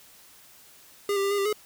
square tone with pitch steps, 405.8 / 394.4 / 397.5 / 406.9 / 395.3 / 423.2 Hz, G#4 / G4 / G4 / G#4 / G4 / G#4, -40 / +11 / +24 / -35 / +15 / +33 cents, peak -24 dBFS, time 1.09-1.528 s, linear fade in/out 2 ms, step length 73 ms, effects white hiss -53 dBFS RMS until 1.65 s

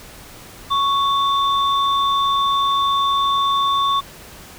sine tone pair together, 1109 / 3553 Hz, C#6 / A7, 0 / +16 cents, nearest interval octave + minor sixth, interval 2016 cents, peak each -15 / -22 dBFS, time 0.7-4.01 s, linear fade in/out 20 ms, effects tanh soft clip ceiling -8 dBFS + pink hiss -40 dBFS RMS until 4.58 s

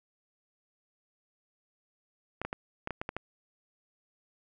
clicks, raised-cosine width 0.5 ms, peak -19 dBFS, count 8, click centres 2.416 / 2.45 / 2.529 / 2.874 / 2.907 / 3.015 / 3.091 / 3.166 s, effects none

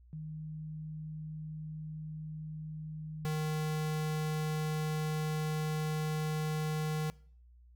sine / square tone pair in turn, 155.56 / 154.57 Hz, D#3 / D#3, 0 / -11 cents, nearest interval unison, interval 11 cents, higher first, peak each -39 / -32 dBFS, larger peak second, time 0.13-3.25 / 3.25-7.1 s, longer second, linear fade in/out 0 ms, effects noise-tail reverb RT60 0.5 s tail -21 dB re dry + added 60 Hz sine -56 dBFS peak until 7.75 s

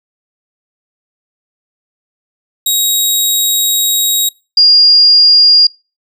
15% pulse / sine tone pair in turn, 3800 / 4827 Hz, A#7 / D8, +33 / +47 cents, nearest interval major third, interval 414 cents, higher second, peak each -3 dBFS, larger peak neither, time 2.66-4.29 / 4.57-5.67 s, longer first, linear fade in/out 5 ms, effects noise-tail reverb RT60 0.3 s tail -24 dB re dry

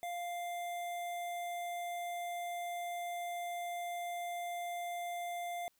square tone with notch filter, 698.5 Hz, F5, in tune, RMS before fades -40 dBFS, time 0.03-5.68 s, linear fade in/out 0 ms, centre 4900 Hz, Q 1.8, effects white hiss -75 dBFS RMS until 5.79 s

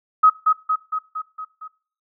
sine tone with echo, 1268 Hz, D#6, 32 cents sharp, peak -8 dBFS, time 0.23-0.3 s, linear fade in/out 10 ms, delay 230 ms, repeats 6, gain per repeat -4 dB, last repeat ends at 1.68 s, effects noise-tail reverb RT60 0.5 s tail -22 dB re dry

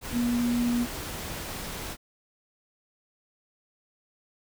sine tone in noise, 240.1 Hz, B3, 49 cents flat, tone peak -23 dBFS, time 0.12-0.87 s, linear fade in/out 50 ms, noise pink, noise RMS -36 dBFS, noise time 0.01-1.97 s, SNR +10 dB, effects none

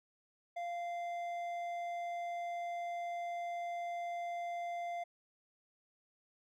triangle tone with hard clipping, 694 Hz, F5, 11 cents flat, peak -39 dBFS, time 0.56-5.04 s, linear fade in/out 10 ms, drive 10 dB, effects none

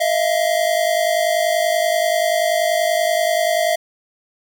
square tone pair together, 634.6 / 685 Hz, D#5 / F5, +34 / -34 cents, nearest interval minor second, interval 132 cents, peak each -19 dBFS, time 0-3.76 s, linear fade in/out 10 ms, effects none

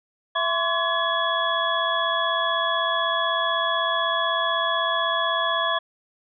sine tone cluster, 666 / 1036 / 1132 / 1693 / 3364 Hz, E5 / C6 / C#6 / G#6 / G#7, +18 / -17 / +36 / +33 / +22 cents, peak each -27 dBFS, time 0.35-5.79 s, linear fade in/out 10 ms, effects none

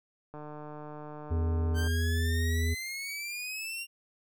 click train, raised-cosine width 1 ms, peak -30 dBFS, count 231, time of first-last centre 0.34-1.873 s, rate 150 Hz
harmonic tone, 82.41 Hz, E2, in tune, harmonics 1 / 3 / 5, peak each -26 / -38 / -40 dBFS, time 1.3-2.75 s, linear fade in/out 20 ms
sawtooth exponential sweep, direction up, 1539 to 2794 Hz, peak -32 dBFS, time 1.74-3.87 s, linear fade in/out 50 ms
effects none

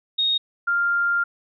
sine tone pair in turn, 3729 / 1396.8 Hz, A#7 / F6, 0 / 0 cents, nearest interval octave + perfect fourth, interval 1700 cents, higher first, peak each -18 dBFS, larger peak neither, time 0.18-0.38 / 0.67-1.24 s, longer second, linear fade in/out 10 ms, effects none

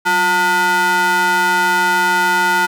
square ring-modulated tone, 271.7 Hz, C#4, 35 cents flat, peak -10 dBFS, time 0.05-2.67 s, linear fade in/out 20 ms, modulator 1170 Hz, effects none

